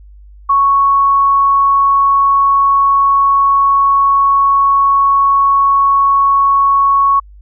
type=tone; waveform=sine; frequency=1108.7 Hz; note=C#6; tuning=in tune; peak=-7 dBFS; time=0.49-7.2 s; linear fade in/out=10 ms; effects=added 50 Hz sine -35 dBFS peak until 7.41 s